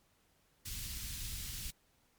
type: band-stop noise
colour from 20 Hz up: pink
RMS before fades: -42 dBFS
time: 0.65-1.71 s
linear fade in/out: 10 ms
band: 110 to 3300 Hz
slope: 12 dB/octave
effects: pink hiss -72 dBFS RMS until 2.18 s + MP3 96 kbps